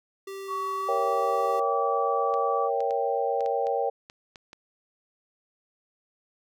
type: tone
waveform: square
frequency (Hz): 390.2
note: G4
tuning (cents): -8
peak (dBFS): -36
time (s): 0.27-1.6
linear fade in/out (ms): 5
type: tone with pitch glide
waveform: sine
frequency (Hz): 1126 to 1151.7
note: C#6 to D6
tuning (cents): +27 to -34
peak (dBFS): -28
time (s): 0.47-2.7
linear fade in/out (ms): 50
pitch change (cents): +39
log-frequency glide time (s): 0.76-0.91
type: chord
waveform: sine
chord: A# diminished seventh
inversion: none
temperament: equal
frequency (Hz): 466.2 / 554.4 / 659.3 / 784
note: A#4 / C#5 / E5 / G5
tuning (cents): 0 / 0 / 0 / 0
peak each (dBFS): -28 / -29 / -34 / -28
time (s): 0.88-3.9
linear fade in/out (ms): 10
type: clicks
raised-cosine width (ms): 0.2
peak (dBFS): -27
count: 9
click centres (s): 2.34 / 2.805 / 2.908 / 3.407 / 3.461 / 3.669 / 4.099 / 4.358 / 4.531
effects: none